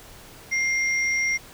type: tone pair together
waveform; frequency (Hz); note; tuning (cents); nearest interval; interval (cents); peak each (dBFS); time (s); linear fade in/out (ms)
sine; 2113 / 5637; C7 / F8; +16 / +15; octave + perfect fourth; 1699; -21 / -31; 0.51-1.38; 20
effects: pink hiss -46 dBFS RMS until 1.53 s